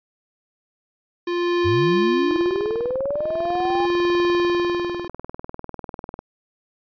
square tone with tremolo, 349.2 Hz, F4, in tune, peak -17 dBFS, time 1.27-5.08 s, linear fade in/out 5 ms, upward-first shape sine, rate 0.42 Hz, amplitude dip 100%
sine linear sweep, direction up, 85 to 819 Hz, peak -21 dBFS, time 1.64-3.87 s, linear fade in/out 20 ms
click train, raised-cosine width 1 ms, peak -18 dBFS, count 79, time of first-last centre 2.31-6.191 s, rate 20.1 Hz
effects resampled to 11025 Hz

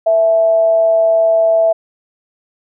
sine tone with amplitude modulation, 659.3 Hz, E5, in tune, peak -7 dBFS, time 0.06-1.73 s, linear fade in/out 10 ms, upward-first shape sine, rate 198 Hz, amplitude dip 30%, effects none

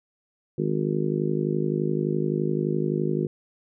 harmonic tone, 51.7 Hz, G#1, 7 cents flat, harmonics 3 / 4 / 5 / 6 / 7 / 8 / 9, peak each -27 / -30 / -32 / -36 / -27 / -33 / -36 dBFS, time 0.58-3.27 s, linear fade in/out 5 ms, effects none

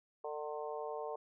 harmonic tone with a mistuned harmonic, 150 Hz, D3, 37 cents sharp, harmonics 3 / 4 / 5 / 6 / 7, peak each -42 / -44 / -46 / -48 / -49 dBFS, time 0.24-1.16 s, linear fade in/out 5 ms, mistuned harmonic 7, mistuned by +18 cents, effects none

